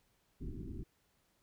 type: low-pass noise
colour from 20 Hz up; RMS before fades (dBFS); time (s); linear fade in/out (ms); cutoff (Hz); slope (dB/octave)
pink; -43; 0.4-0.84; 20; 390; 96
effects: pink hiss -75 dBFS RMS until 1.42 s